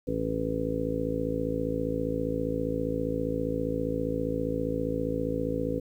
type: harmonic tone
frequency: 55 Hz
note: A1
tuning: in tune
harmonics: 1 / 2 / 3 / 4 / 5 / 6 / 7 / 8 / 9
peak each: -38 / -38 / -36 / -41 / -32 / -43 / -40 / -35 / -32 dBFS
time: 0.07-5.8 s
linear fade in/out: 10 ms
effects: 10-bit